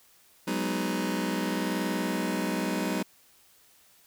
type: chord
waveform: sawtooth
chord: G# minor seventh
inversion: third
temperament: just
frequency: 186.89 / 207.7 / 249.2 / 311.5 Hz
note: F#3 / G#3 / B3 / D#4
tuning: +18 / 0 / +16 / +2 cents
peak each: -28 / -30 / -29 / -29 dBFS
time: 0.47-3.03 s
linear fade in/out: 10 ms
effects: white hiss -60 dBFS RMS until 4.06 s